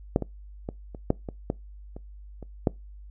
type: clicks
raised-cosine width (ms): 2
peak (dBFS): -7 / -16 / -18 / -26 / -7 / -20 / -12 / -26 / -27 / -7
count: 10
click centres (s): 0.161 / 0.223 / 0.689 / 0.948 / 1.104 / 1.288 / 1.501 / 1.965 / 2.427 / 2.672
effects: noise-tail reverb RT60 0.2 s tail -23 dB re dry + added 50 Hz sine -42 dBFS peak until 3.1 s